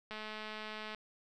click train, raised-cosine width 0.3 ms, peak -28 dBFS, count 181, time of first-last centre 0.11-0.947 s, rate 215 Hz, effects none

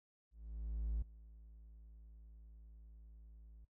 triangle tone with ADSR envelope, 55 Hz, A1, in tune, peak -32 dBFS, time 0.31-3.65 s, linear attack 710 ms, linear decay 3 ms, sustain -21 dB, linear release 6 ms, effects noise-tail reverb RT60 0.1 s tail -20 dB re dry + tanh soft clip ceiling -28 dBFS

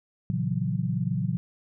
sine chord, F# dominant seventh, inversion first, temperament equal with one note detuned, 116.54 / 138.59 / 166.92 / 185 Hz, A#2 / C#3 / E3 / F#3, 0 / 0 / +22 / 0 cents, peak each -30 dBFS, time 0.3-1.37 s, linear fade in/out 0 ms, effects none

